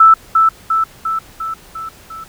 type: tone with echo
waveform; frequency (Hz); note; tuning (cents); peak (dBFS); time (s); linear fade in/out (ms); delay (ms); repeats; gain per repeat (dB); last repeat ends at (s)
sine; 1318.5; E6; 0; -3; 0-0.14; 5; 350; 6; -4; 2.24
effects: pink hiss -42 dBFS RMS until 2.28 s